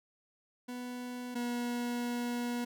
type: tone pair in turn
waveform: 40% pulse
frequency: 246.9 / 241.3 Hz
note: B3 / B3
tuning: 0 / -40 cents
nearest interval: unison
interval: 40 cents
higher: first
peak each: -38 / -32 dBFS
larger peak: second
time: 0.68-1.35 / 1.35-2.65 s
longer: second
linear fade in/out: 10 ms
effects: none